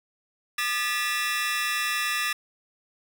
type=tone cluster; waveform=30% pulse; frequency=1210 / 1728 / 1954 / 2685 Hz; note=D#6 / A6 / B6 / E7; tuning=-49 / -32 / -19 / +31 cents; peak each=-28 dBFS; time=0.58-2.33 s; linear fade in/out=5 ms; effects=none